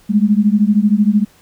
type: beating tone pair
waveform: sine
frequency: 202.9 / 215.9 Hz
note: G#3 / A3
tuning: -40 / -33 cents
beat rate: 13 Hz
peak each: -12 / -13 dBFS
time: 0.09-1.25 s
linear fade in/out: 20 ms
effects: pink hiss -50 dBFS RMS until 1.41 s